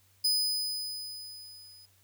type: tone with level ramp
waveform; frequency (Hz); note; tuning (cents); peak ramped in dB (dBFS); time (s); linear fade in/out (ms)
40% pulse; 5000; D#8; +8; -22 to -51; 0.24-1.86; 10
effects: added 95 Hz sine -66 dBFS peak until 2.03 s + white hiss -66 dBFS RMS until 2.03 s